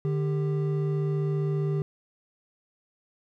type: tone pair together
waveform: triangle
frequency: 150 / 394.9 Hz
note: D3 / G4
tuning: +37 / +13 cents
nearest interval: octave + perfect fourth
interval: 1676 cents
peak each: -23 / -29 dBFS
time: 0.05-1.82 s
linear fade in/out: 0 ms
effects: none